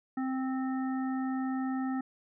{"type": "harmonic tone", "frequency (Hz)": 261.9, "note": "C4", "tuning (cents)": 2, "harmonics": [1, 3, 5, 7], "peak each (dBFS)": [-30, -40, -44, -47], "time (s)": [0.17, 2.01], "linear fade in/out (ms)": 5, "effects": []}